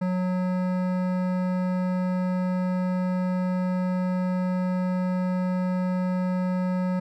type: tone with hard clipping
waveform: sine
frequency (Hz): 183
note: F#3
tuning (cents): -19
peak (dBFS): -25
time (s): 0.01-7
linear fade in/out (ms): 10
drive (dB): 15
effects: none